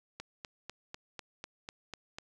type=click train; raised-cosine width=0.2 ms; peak=-24 dBFS; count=9; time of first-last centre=0.2-2.185 s; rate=4.03 Hz; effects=none